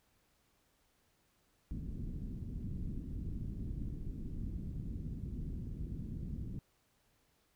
pink low-pass noise, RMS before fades -41 dBFS, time 1.71-6.59 s, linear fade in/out 0 ms, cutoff 260 Hz, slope 24 dB/octave, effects pink hiss -74 dBFS RMS until 7.55 s

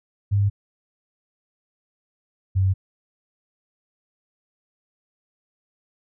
sine tone pair in turn, 100.8 / 95.14 Hz, G2 / F#2, +49 / +49 cents, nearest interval minor second, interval 100 cents, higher first, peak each -16 dBFS, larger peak neither, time 0.31-0.5 / 2.55-2.74 s, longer neither, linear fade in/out 20 ms, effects none

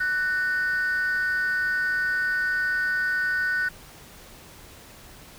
sine tone pair together, 1491.4 / 1831 Hz, F#6 / A#6, +13 / -32 cents, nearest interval major third, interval 355 cents, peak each -21 / -28 dBFS, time 0-3.69 s, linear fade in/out 10 ms, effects tanh soft clip ceiling -19 dBFS + pink hiss -47 dBFS RMS until 5.38 s

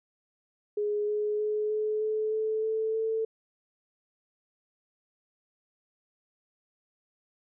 sine tone with pitch steps, 416.6 / 420.5 / 424.4 / 428.3 / 432.3 / 436.3 / 440.4 / 444.4 Hz, G#4 / G#4 / G#4 / A4 / A4 / A4 / A4 / A4, +5 / +22 / +38 / -47 / -31 / -15 / +2 / +17 cents, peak -26 dBFS, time 0.77-3.25 s, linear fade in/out 5 ms, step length 310 ms, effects none

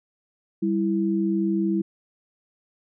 sine tone pair together, 196 / 329.6 Hz, G3 / E4, 0 / 0 cents, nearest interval major sixth, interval 900 cents, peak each -23 dBFS, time 0.62-1.82 s, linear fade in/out 10 ms, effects none

